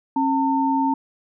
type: tone pair together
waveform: sine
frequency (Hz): 271.1 / 900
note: C#4 / A5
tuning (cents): -38 / +39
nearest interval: octave + major sixth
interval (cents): 2077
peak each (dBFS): -20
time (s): 0.16-0.94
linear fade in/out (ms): 5
effects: none